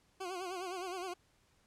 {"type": "tone with vibrato", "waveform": "20% pulse", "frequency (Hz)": 366, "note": "F#4", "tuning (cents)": -19, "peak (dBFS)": -34, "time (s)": [0.2, 1.14], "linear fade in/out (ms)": 10, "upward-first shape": "sine", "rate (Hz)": 9.7, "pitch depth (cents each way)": 89, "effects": ["pink hiss -71 dBFS RMS until 1.66 s", "low-pass 10000 Hz 12 dB/octave"]}